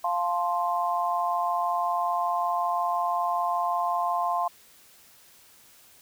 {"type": "chord", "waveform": "sine", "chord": "F major", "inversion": "none", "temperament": "just", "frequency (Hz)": [698.5, 873.1, 1047.7], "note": ["F5", "A5", "C6"], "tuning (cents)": [0, -14, 2], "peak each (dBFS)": [-27, -31, -27], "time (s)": [0.04, 4.48], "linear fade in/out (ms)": 5, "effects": ["white hiss -55 dBFS RMS until 6.01 s"]}